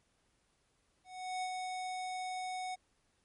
square tone with ADSR envelope, 740 Hz, F#5, in tune, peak -35 dBFS, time 1.04-2.76 s, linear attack 380 ms, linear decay 74 ms, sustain -3 dB, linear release 22 ms, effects pink hiss -75 dBFS RMS until 3.24 s + MP3 48 kbps

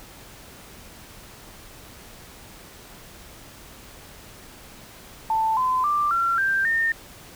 sine tone with pitch steps, 885 / 1022.5 / 1181.3 / 1364.9 / 1576.9 / 1821.9 Hz, A5 / C6 / D6 / F6 / G6 / A#6, +10 / -40 / +10 / -40 / +10 / -40 cents, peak -19 dBFS, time 5.3-6.92 s, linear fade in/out 2 ms, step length 270 ms, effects pink hiss -45 dBFS RMS until 7.35 s

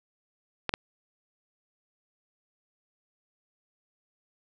clicks, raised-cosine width 0.3 ms, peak -11 / -10 dBFS, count 2, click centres 0.693 / 0.739 s, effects none

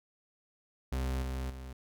40% pulse tone with level steps, 65 Hz, C2, 11 cents flat, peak -30 / -33 / -41 dBFS, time 0.92-1.73 s, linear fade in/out 5 ms, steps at 1.22 / 1.5 s, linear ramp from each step 5 ms, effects none

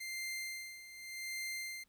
sawtooth tone with tremolo, 2093 Hz, C7, in tune, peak -35 dBFS, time 0-1.84 s, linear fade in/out 10 ms, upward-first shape sine, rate 0.86 Hz, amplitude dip 75%, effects pink hiss -75 dBFS RMS until 1.88 s

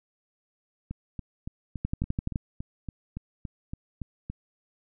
two click trains, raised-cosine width 5 ms, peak -15 / -22 dBFS, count 7 / 13, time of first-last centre 1.85-2.358 / 0.91-4.3 s, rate 11.8 / 3.54 Hz, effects none

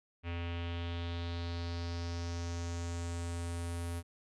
square tone with low-pass filter sweep, 85.5 Hz, F2, 36 cents flat, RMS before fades -38 dBFS, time 0.23-4.03 s, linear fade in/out 50 ms, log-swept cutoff 2600 to 11000 Hz, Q 3.3, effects none

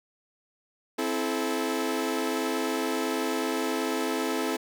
sawtooth chord, A minor, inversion first, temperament equal with one note detuned, 261.6 / 329.6 / 432.4 Hz, C4 / E4 / A4, 0 / 0 / -30 cents, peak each -27 dBFS, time 0.98-4.57 s, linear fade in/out 10 ms, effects none

